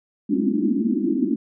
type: band-pass noise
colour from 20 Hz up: pink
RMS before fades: -21 dBFS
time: 0.29-1.36 s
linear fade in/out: 10 ms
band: 200 to 350 Hz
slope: 96 dB/octave
effects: none